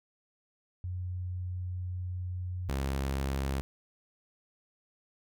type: tone pair in turn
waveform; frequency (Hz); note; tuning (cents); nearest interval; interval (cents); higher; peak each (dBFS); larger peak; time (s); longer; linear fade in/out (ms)
sine / sawtooth; 90.5 / 67.8; F#2 / C#2; -38 / -38; perfect fourth; 500; first; -33 / -26; second; 0.84-2.69 / 2.69-3.61; first; 0
effects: none